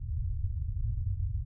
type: low-pass noise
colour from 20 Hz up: white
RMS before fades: -32 dBFS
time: 0-1.45 s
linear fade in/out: 20 ms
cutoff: 110 Hz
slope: 48 dB/octave
effects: none